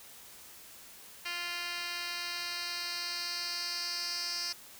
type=tone with band-pass filter sweep; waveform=10% pulse; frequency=348.5 Hz; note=F4; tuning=4 cents flat; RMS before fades=-37 dBFS; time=1.25-4.53 s; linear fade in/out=10 ms; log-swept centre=3300 to 5000 Hz; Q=3.6; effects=white hiss -52 dBFS RMS until 4.79 s